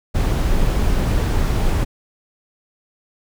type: noise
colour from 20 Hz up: brown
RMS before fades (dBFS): -17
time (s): 0.14-1.85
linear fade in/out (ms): 20
effects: none